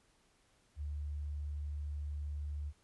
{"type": "tone", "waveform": "sine", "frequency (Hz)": 73.42, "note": "D2", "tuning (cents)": 0, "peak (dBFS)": -37, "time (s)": [0.76, 2.73], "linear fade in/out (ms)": 50, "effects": ["pink hiss -71 dBFS RMS until 2.83 s", "resampled to 24000 Hz"]}